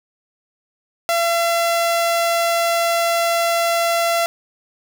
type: tone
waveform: sawtooth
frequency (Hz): 678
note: E5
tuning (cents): +49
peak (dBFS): -12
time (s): 1.09-4.26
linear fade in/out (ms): 0
effects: none